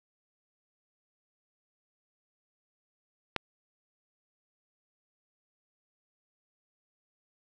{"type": "click", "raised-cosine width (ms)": 0.3, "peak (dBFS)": -12, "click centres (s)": 3.363, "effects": []}